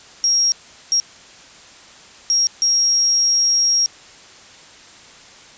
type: tone bursts at uneven times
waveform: sine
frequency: 5600 Hz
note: F8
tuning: 4 cents sharp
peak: -13 dBFS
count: 4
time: 0.24-0.52 / 0.92-1 / 2.3-2.47 / 2.62-3.86 s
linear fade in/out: 0 ms
effects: white hiss -43 dBFS RMS until 5.57 s + resampled to 16000 Hz